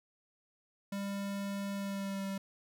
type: tone with pitch glide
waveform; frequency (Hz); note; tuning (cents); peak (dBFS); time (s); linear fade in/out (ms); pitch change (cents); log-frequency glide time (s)
square; 199 to 195.13; G3 to G3; +26 to -8; -36; 0.92-2.38; 5; -34; 1.74-2.26
effects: none

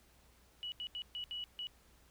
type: tone bursts at uneven times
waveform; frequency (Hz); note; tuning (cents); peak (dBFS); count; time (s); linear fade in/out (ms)
sine; 2936; F#7; -14; -39; 6; 0.63-0.72 / 0.8-0.87 / 0.95-1.02 / 1.15-1.24 / 1.31-1.44 / 1.59-1.67; 0
effects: added 60 Hz sine -67 dBFS peak until 2.1 s + pink hiss -67 dBFS RMS until 2.1 s

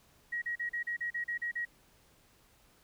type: tone bursts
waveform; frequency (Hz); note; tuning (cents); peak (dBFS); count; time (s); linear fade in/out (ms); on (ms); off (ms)
sine; 1900; A#6; +33; -32; 10; 0.32-1.653; 10; 100; 37
effects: pink hiss -65 dBFS RMS until 2.83 s

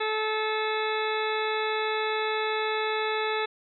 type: harmonic tone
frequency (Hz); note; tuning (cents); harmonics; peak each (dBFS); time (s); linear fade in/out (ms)
433.8; A4; -25; 1 / 2 / 3 / 4 / 5 / 6 / 8 / 9; -29 / -32 / -34 / -35 / -36 / -37 / -38 / -39; 0-3.46; 10
effects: none

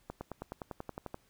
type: accelerating click train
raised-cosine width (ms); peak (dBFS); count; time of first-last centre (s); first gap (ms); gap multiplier
1; -25; 12; 0.1-1.144; 110; 0.97
effects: pink hiss -69 dBFS RMS until 1.29 s

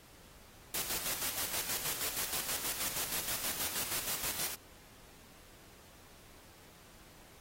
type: noise with tremolo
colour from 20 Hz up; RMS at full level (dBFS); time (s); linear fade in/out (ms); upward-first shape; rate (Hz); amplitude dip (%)
white; -35; 0.74-4.55; 2; square; 6.3; 50
effects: pink hiss -58 dBFS RMS until 7.4 s + AAC 48 kbps

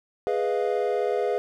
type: chord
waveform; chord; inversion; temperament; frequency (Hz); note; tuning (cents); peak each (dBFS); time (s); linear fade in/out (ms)
triangle; F half-diminished seventh; first; equal; 415.3 / 493.9 / 622.3 / 698.5; Ab4 / Cb5 / Eb5 / F5; 0 / 0 / 0 / 0; -24 / -25 / -30 / -28; 0.27-1.38; 0
effects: none

